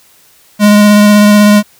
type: tone with vibrato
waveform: square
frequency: 207.7 Hz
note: G#3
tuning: in tune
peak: -3 dBFS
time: 0.59-1.63 s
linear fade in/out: 50 ms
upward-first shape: sine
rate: 16 Hz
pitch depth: 13 cents each way
effects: white hiss -45 dBFS RMS until 1.79 s